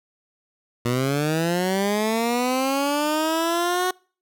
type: linear sweep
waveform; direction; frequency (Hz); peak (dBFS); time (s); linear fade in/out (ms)
15% pulse; up; 118.2 to 370; -14; 0.85-3.91; 5
effects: noise-tail reverb RT60 0.4 s tail -26 dB re dry